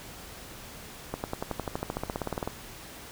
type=accelerating click train; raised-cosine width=1 ms; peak=-16 dBFS; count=20; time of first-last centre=1.14-2.475 s; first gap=99 ms; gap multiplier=0.96; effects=pink hiss -45 dBFS RMS until 3.11 s